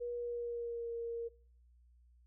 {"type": "tone with pitch glide", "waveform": "sine", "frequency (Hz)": [481, 466.2], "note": ["B4", "A#4"], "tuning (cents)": [-46, 0], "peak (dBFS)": -37, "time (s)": [0, 1.29], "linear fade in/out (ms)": 20, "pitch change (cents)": -54, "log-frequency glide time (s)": [0.13, 0.93], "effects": ["noise-tail reverb RT60 0.5 s tail -23 dB re dry", "added 60 Hz sine -62 dBFS peak until 2.26 s"]}